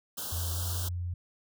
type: band-stop noise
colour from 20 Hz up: white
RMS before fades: -37 dBFS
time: 0.17-0.89 s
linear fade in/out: 10 ms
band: 1600 to 2900 Hz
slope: 96 dB/octave
type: tone with pitch glide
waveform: sine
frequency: 84.8 to 88.15 Hz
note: E2 to F2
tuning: +50 to +17 cents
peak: -31 dBFS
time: 0.32-1.14 s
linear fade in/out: 5 ms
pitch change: +67 cents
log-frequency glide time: 0.51-0.62 s
effects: none